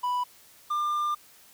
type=tone pair in turn; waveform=triangle; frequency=987.8 / 1197.2 Hz; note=B5 / D6; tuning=0 / +33 cents; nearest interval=minor third; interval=333 cents; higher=second; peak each=-23 dBFS; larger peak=neither; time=0.03-0.24 / 0.7-1.15 s; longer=second; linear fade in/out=10 ms; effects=white hiss -55 dBFS RMS until 1.53 s